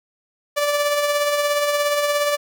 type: tone with tremolo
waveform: sawtooth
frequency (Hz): 583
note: D5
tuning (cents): -13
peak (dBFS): -12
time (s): 0.56-2.37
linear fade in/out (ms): 20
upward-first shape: triangle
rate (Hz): 17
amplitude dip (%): 45
effects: none